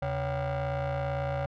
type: ring-modulated tone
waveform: 30% pulse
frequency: 212.7 Hz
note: G#3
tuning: 42 cents sharp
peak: -23 dBFS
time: 0.02-1.46 s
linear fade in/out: 5 ms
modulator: 348 Hz
effects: low-pass 2000 Hz 12 dB/octave